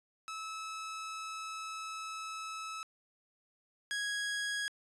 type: tone pair in turn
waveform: sawtooth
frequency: 1300 / 1656 Hz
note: E6 / G#6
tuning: -24 / -5 cents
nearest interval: major third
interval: 419 cents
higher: second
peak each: -36 / -30 dBFS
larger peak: second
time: 0.28-2.83 / 3.91-4.68 s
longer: first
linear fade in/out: 0 ms
effects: resampled to 22050 Hz